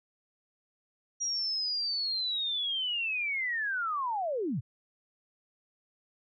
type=linear sweep; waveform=sine; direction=down; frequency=5750 to 92.5 Hz; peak=-29 dBFS; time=1.2-4.61 s; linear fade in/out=20 ms; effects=none